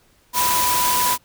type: tone in noise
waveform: sine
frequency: 987.8 Hz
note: B5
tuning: in tune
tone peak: -19 dBFS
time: 0.33-1.18 s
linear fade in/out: 50 ms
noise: white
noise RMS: -21 dBFS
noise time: 0.33-1.18 s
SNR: -1 dB
effects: pink hiss -58 dBFS RMS until 1.24 s